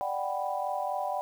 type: chord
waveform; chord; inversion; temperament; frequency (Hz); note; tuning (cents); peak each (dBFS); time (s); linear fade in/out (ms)
sine; G major seventh; second; equal with one note detuned; 589.7 / 740 / 784 / 987.8; D5 / F#5 / G5 / B5; +7 / 0 / 0 / 0; -35 / -34 / -33 / -37; 0.01-1.21; 0
effects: 9-bit